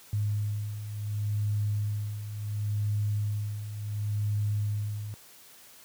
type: beating tone pair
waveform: sine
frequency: 103.83 / 104.53 Hz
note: G#2 / G#2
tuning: 0 / +12 cents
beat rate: 0.7 Hz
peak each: -34 / -28 dBFS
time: 0.13-5.14 s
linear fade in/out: 0 ms
effects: white hiss -53 dBFS RMS until 5.84 s + high-pass 60 Hz 12 dB/octave